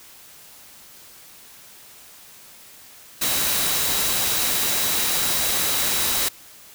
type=tone in noise; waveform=sine; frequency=3892 Hz; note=B7; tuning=26 cents flat; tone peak=-31 dBFS; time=3.21-6.29 s; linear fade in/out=10 ms; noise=white; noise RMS=-22 dBFS; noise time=3.21-6.29 s; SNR=-12 dB; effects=white hiss -46 dBFS RMS until 6.74 s